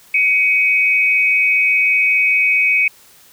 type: tone pair together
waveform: sine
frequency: 2244 / 2519 Hz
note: C#7 / D#7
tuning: +21 / +21 cents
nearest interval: major second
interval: 200 cents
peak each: -14 dBFS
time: 0.14-2.88 s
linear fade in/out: 5 ms
effects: white hiss -47 dBFS RMS until 3.32 s